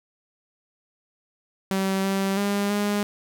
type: tone with pitch steps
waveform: sawtooth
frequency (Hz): 192.4 / 194.4 / 201.9 / 205.4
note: G3 / G3 / G#3 / G#3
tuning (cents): -32 / -14 / -49 / -19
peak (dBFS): -18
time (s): 1.71-3.03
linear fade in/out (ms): 0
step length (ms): 330
effects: none